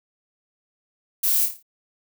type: noise with echo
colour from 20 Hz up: violet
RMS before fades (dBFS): -21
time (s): 1.23-1.46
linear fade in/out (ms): 10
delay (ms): 28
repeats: 6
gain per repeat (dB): -6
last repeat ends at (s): 1.628
effects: none